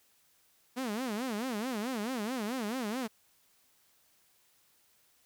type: tone with vibrato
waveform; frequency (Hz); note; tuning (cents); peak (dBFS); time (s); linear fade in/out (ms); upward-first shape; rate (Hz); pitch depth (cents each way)
sawtooth; 233.1; A#3; 0; -29; 0.76-3.08; 20; sine; 4.6; 230
effects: white hiss -68 dBFS RMS until 5.25 s